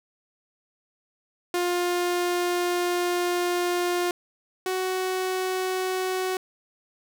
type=tone pair in turn; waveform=sawtooth; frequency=353.4 / 372.6 Hz; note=F4 / F#4; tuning=+21 / +12 cents; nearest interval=minor second; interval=91 cents; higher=second; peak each=-19 / -21 dBFS; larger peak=first; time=1.54-4.11 / 4.66-6.37 s; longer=first; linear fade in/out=2 ms; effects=none